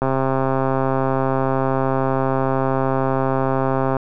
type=click train; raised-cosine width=1 ms; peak=-6 dBFS; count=526; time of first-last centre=0.02-3.967 s; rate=133 Hz; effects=none